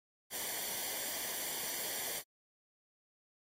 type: noise with comb filter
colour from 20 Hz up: white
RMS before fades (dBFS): -39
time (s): 0.3-2.23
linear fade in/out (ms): 50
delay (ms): 0.76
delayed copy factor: -0.65
effects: AAC 48 kbps